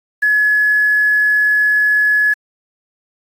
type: tone with quantisation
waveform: sine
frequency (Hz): 1698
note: G#6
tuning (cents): +38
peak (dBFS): -10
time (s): 0.22-2.34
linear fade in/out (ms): 10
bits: 6
effects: AAC 48 kbps